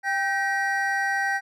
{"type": "tone cluster", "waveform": "triangle", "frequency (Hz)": [790, 1551, 1902], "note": ["G5", "G6", "A#6"], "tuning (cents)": [13, -19, 34], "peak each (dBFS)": -25, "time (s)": [0.03, 1.41], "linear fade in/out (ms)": 50, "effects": []}